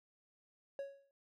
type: tone with exponential decay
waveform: triangle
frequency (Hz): 554.4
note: C#5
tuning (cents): 0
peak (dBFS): -35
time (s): 0.79-1.11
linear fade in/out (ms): 1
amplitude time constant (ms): 68
effects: none